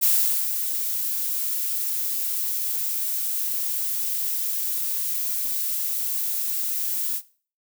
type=noise with ADSR envelope; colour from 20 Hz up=violet; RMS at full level=-18 dBFS; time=0.01-7.22 s; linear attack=27 ms; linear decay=430 ms; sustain=-8 dB; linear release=68 ms; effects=noise-tail reverb RT60 0.4 s tail -18 dB re dry